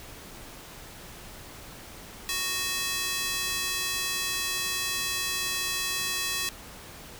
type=tone with high-pass filter; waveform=square; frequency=370 Hz; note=F#4; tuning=in tune; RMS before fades=-30 dBFS; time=2.29-6.49 s; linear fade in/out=0 ms; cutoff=2700 Hz; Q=0.69; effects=pink hiss -45 dBFS RMS until 7.19 s